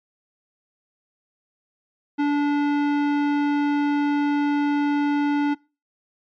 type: tone with tanh clipping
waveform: sine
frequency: 289.8 Hz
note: D4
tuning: 23 cents flat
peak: -20 dBFS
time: 2.18-5.55 s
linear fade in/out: 20 ms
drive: 17 dB
effects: noise-tail reverb RT60 0.3 s tail -23 dB re dry + MP3 96 kbps